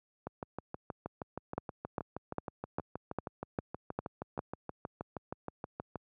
two click trains, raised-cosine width 1 ms, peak -24 / -19 dBFS, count 37 / 8, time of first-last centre 0.27-5.957 / 1.58-4.391 s, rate 6.33 / 2.49 Hz, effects high-pass 80 Hz 12 dB/octave

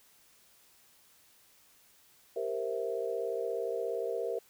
sine chord, C dominant seventh, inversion second, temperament equal, 392 / 466.2 / 523.3 / 659.3 Hz, G4 / Bb4 / C5 / E5, 0 / 0 / 0 / 0 cents, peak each -38 / -34 / -39 / -39 dBFS, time 2.36-4.39 s, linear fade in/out 5 ms, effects white hiss -63 dBFS RMS until 4.49 s

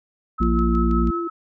sine tone with tremolo, 1294 Hz, E6, 32 cents flat, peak -24 dBFS, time 0.38-1.3 s, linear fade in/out 10 ms, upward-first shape sine, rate 5.5 Hz, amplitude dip 55%
harmonic tone, 58.27 Hz, A#1, in tune, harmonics 1 / 3 / 4, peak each -19 / -24 / -22 dBFS, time 0.4-1.11 s, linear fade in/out 10 ms
sine tone with vibrato, 340.5 Hz, F4, 44 cents flat, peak -24 dBFS, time 0.41-1.28 s, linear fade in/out 10 ms, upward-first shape sine, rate 5.5 Hz, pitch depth 14 cents each way
click train, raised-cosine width 0.2 ms, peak -28 dBFS, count 5, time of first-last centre 0.43-1.073 s, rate 6.22 Hz
effects none

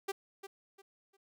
sawtooth tone with echo, 392 Hz, G4, in tune, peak -29 dBFS, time 0.08-0.12 s, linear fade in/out 10 ms, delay 350 ms, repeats 3, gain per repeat -11 dB, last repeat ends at 1.17 s, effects none

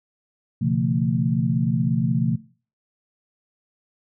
sine tone cluster, 124.1 / 140.8 / 170 / 223.9 Hz, B2 / C#3 / F3 / A3, +9 / +27 / -46 / +30 cents, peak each -24 dBFS, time 0.61-2.36 s, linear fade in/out 10 ms, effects noise-tail reverb RT60 0.4 s tail -19 dB re dry

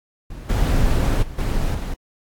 brown noise with level steps, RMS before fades -33 / -17 / -33 / -20 / -25 dBFS, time 0.3-1.94 s, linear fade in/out 5 ms, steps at 0.49 / 1.22 / 1.38 / 1.74 s, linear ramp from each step 10 ms, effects AAC 64 kbps

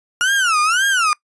35% pulse tone with vibrato, 1403 Hz, F6, 8 cents sharp, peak -12 dBFS, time 0.21-1.13 s, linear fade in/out 0 ms, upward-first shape sine, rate 1.9 Hz, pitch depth 250 cents each way, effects noise-tail reverb RT60 0.1 s tail -22 dB re dry + resampled to 24000 Hz

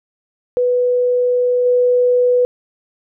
sine tone with level steps, 493.9 Hz, B4, in tune, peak -12 / -10 dBFS, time 0.57-2.45 s, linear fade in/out 0 ms, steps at 1.65 s, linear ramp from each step 10 ms, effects none

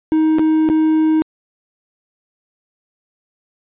triangle tone with dropouts, 314.4 Hz, D#4, 18 cents sharp, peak -9 dBFS, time 0.12-1.22 s, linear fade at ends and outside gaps 0 ms, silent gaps 0.385-0.394 / 0.689-0.699 s, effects resampled to 8000 Hz

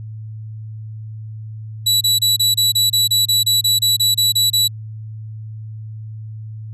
sawtooth tone bursts, 3934 Hz, B7, 7 cents flat, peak -9 dBFS, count 16, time 1.86-4.68 s, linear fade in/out 10 ms, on 150 ms, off 28 ms, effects added 109 Hz sine -28 dBFS peak until 6.73 s + resampled to 32000 Hz

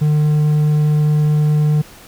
triangle tone, 150.8 Hz, D3, 46 cents sharp, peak -9 dBFS, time 0.01-1.82 s, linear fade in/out 10 ms, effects pink hiss -41 dBFS RMS until 2.07 s

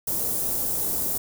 white band-stop noise, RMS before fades -26 dBFS, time 0.07-1.18 s, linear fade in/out 5 ms, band 590 to 10000 Hz, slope 12 dB/octave, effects none

